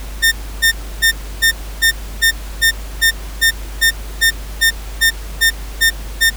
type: tone bursts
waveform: sawtooth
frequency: 1817 Hz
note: A#6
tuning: 45 cents flat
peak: -5 dBFS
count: 16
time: 0.22-6.304 s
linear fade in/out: 20 ms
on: 99 ms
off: 300 ms
effects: added 50 Hz sine -25 dBFS peak until 6.36 s + pink hiss -35 dBFS RMS until 6.36 s